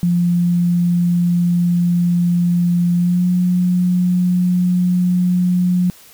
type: tone with pitch glide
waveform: sine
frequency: 174.5 to 179.61 Hz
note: F3 to F3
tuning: -1 to +49 cents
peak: -12 dBFS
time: 0.03-5.9 s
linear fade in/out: 0 ms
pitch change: +50 cents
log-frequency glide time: 2.96-3.26 s
effects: white hiss -44 dBFS RMS until 6.13 s